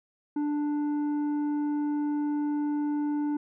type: tone with tanh clipping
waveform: triangle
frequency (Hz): 294.5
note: D4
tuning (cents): +5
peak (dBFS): -27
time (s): 0.36-3.37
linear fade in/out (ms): 5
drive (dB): 11
effects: none